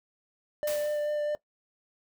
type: tone with vibrato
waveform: triangle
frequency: 595 Hz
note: D5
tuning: 22 cents sharp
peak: -25 dBFS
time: 0.63-1.35 s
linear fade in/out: 0 ms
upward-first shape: sine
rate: 4.6 Hz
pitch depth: 10 cents each way
type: noise with exponential decay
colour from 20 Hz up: white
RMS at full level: -35 dBFS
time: 0.67-1.27 s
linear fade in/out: 5 ms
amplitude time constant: 130 ms
effects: noise-tail reverb RT60 0.1 s tail -19 dB re dry